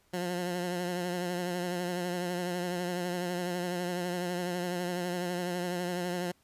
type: tone with vibrato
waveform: 15% pulse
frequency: 177.7 Hz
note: F3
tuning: 30 cents sharp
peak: -25 dBFS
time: 0.13-6.32 s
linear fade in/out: 10 ms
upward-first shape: triangle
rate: 12 Hz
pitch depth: 46 cents each way
effects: pink hiss -68 dBFS RMS until 6.43 s + resampled to 32000 Hz